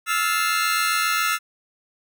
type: chord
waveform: sawtooth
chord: F major seventh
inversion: third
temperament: just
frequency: 1309.6 / 1396.9 / 1746.1 / 2095 Hz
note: E6 / F6 / A6 / C7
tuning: -12 / 0 / -14 / +2 cents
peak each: -19 / -21 / -25 / -25 dBFS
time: 0.06-1.39 s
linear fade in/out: 50 ms
effects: none